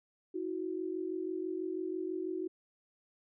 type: tone pair together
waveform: sine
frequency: 322.6 / 368.7 Hz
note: E4 / F#4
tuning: -37 / -6 cents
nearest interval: major second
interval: 231 cents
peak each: -38 / -36 dBFS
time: 0.34-2.48 s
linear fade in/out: 10 ms
effects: none